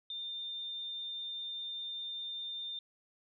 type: tone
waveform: sine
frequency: 3605 Hz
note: A7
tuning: 41 cents sharp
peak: -38 dBFS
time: 0.1-2.79 s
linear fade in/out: 2 ms
effects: none